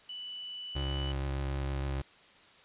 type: tone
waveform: sine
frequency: 2972 Hz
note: F#7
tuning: 7 cents sharp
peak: -39 dBFS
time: 0.09-1.12 s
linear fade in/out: 5 ms
type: tone with vibrato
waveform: 30% pulse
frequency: 68.2 Hz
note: C#2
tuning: 28 cents flat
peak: -29 dBFS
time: 0.75-2.02 s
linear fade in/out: 10 ms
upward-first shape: sine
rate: 6.5 Hz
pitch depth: 14 cents each way
effects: white hiss -58 dBFS RMS until 2.64 s + resampled to 8000 Hz